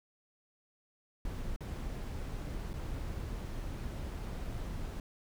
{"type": "noise with dropouts", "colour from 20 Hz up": "brown", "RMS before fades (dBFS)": -39, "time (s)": [1.25, 5], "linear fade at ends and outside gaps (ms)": 2, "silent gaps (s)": [[1.562, 1.606], [2.733, 2.738]], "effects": []}